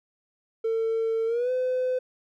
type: tone with pitch glide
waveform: triangle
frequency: 450.4 to 508.5 Hz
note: A4 to C5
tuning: +40 to -50 cents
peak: -20 dBFS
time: 0.64-1.99 s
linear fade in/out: 10 ms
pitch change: +210 cents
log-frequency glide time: 1.26-1.51 s
effects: tanh soft clip ceiling -19 dBFS